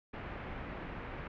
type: low-pass noise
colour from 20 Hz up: pink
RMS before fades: -43 dBFS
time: 0.13-1.28 s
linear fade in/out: 10 ms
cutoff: 2400 Hz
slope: 24 dB/octave
effects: none